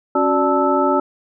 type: tone cluster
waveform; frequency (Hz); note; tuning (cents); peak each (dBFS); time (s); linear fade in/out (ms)
sine; 274.6 / 368.2 / 587 / 877 / 1311; C#4 / F#4 / D5 / A5 / E6; -16 / -8 / -1 / -6 / -10; -20; 0.15-1; 5
effects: none